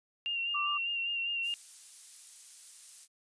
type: tone with vibrato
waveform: sine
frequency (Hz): 2775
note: F7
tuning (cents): -12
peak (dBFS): -31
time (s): 0.26-1.54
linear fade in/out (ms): 0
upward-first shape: sine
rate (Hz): 5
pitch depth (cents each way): 33
type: tone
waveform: sine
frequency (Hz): 1174.7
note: D6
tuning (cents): 0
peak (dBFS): -32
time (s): 0.54-0.78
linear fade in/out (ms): 10
type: noise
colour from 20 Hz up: violet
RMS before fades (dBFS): -45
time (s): 1.42-3.08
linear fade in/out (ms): 50
effects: resampled to 22050 Hz